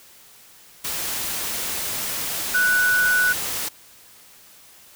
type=tone in noise; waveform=sine; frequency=1480 Hz; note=F#6; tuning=in tune; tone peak=-16 dBFS; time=2.54-3.33 s; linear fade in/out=10 ms; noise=white; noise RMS=-27 dBFS; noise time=0.84-3.69 s; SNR=+8 dB; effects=white hiss -49 dBFS RMS until 4.95 s